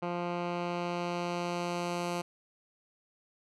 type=tone with low-pass filter sweep; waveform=10% pulse; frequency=174.61 Hz; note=F3; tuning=in tune; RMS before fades=-34 dBFS; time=0.02-2.22 s; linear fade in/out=10 ms; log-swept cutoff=2100 to 10000 Hz; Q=0.72; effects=none